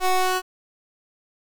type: ring-modulated tone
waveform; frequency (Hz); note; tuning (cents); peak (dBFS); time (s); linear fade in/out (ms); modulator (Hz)
25% pulse; 370; F#4; 0; -12; 0-0.42; 50; 371
effects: none